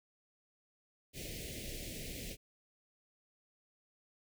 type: band-stop noise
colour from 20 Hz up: pink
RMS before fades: -44 dBFS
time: 1.13-2.37 s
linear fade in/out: 50 ms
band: 620 to 2000 Hz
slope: 48 dB/octave
effects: none